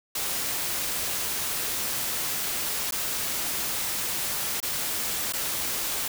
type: noise with dropouts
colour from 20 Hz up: white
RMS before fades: -29 dBFS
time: 0.15-6.08 s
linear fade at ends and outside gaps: 5 ms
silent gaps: 2.91-2.922 / 4.603-4.627 / 5.325-5.334 s
effects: none